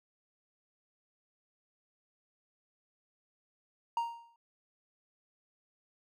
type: tone with exponential decay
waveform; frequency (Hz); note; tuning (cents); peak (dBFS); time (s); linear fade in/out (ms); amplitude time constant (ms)
triangle; 932.3; A#5; 0; -25; 3.97-4.36; 2; 83
effects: none